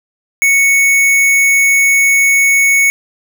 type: tone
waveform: square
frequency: 2217 Hz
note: C#7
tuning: in tune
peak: -8 dBFS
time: 0.42-2.9 s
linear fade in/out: 0 ms
effects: none